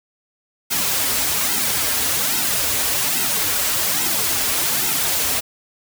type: noise with flanger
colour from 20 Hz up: white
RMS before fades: -20 dBFS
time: 0.7-5.41 s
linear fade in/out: 20 ms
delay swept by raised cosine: 1.7 to 6 ms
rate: 1.2 Hz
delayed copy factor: -0.9
effects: none